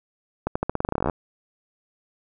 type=accelerating click train; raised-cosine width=1 ms; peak=-9 dBFS; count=18; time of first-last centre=0.47-1.098 s; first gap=85 ms; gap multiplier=0.88; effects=none